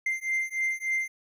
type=beating tone pair; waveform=triangle; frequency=2088 / 2091.4 Hz; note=C7 / C7; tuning=-4 / -1 cents; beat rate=3.4 Hz; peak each=-28 dBFS; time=0.06-1.08 s; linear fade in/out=5 ms; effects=none